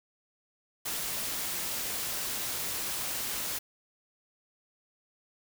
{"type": "noise", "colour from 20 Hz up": "white", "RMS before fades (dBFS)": -34, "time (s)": [0.85, 3.59], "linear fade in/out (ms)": 10, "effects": []}